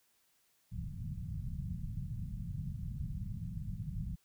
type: low-pass noise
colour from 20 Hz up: white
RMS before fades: -40 dBFS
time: 0.71-4.16 s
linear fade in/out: 20 ms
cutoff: 180 Hz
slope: 48 dB/octave
effects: white hiss -73 dBFS RMS until 4.24 s